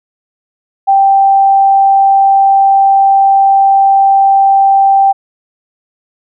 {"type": "tone", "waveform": "sine", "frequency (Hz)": 784, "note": "G5", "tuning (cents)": 0, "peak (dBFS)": -4, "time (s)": [0.87, 5.13], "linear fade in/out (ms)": 20, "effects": []}